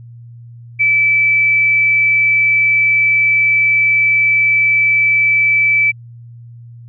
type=tone; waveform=sine; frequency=2312 Hz; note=D7; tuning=28 cents flat; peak=-9 dBFS; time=0.79-5.92 s; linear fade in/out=20 ms; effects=added 118 Hz sine -33 dBFS peak until 6.88 s